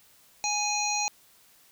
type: harmonic tone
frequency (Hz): 830.6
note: G#5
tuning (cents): 0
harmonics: 1 / 3 / 5 / 7 / 8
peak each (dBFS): -30 / -32 / -33 / -34 / -32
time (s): 0.44-1.08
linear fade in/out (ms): 0
effects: white hiss -59 dBFS RMS until 1.71 s